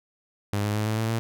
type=tone with pitch steps; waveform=sawtooth; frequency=102.3 / 104.51 / 106.77 / 109.07 / 111.43 / 113.84 Hz; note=G#2 / G#2 / G#2 / A2 / A2 / A#2; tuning=-26 / +11 / +48 / -15 / +22 / -41 cents; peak=-20 dBFS; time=0.53-1.19 s; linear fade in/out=0 ms; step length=110 ms; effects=none